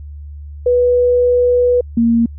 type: tone pair in turn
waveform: sine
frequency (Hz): 491.3 / 231.9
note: B4 / A#3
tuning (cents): -9 / -9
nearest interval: octave + minor second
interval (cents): 1300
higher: first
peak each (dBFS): -9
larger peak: neither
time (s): 0.66-1.81 / 1.97-2.26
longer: first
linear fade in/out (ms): 5
effects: added 73 Hz sine -28 dBFS peak until 2.38 s